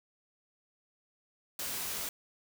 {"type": "noise with comb filter", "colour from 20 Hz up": "white", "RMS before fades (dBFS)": -37, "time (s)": [1.59, 2.09], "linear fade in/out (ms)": 2, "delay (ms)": 18, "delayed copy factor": 0.5, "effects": []}